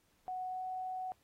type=tone with pitch glide; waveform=sine; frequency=740 to 744.3 Hz; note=F#5 to F#5; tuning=0 to +10 cents; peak=-37 dBFS; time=0.28-1.12 s; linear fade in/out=0 ms; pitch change=+10 cents; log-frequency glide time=0.47-0.63 s; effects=pink hiss -73 dBFS RMS until 1.23 s + AAC 48 kbps